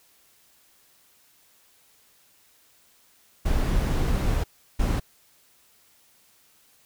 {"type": "noise bursts at uneven times", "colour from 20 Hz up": "brown", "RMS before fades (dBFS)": -23, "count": 2, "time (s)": [[3.45, 4.44], [4.79, 5]], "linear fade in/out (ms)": 10, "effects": ["white hiss -60 dBFS RMS until 6.85 s"]}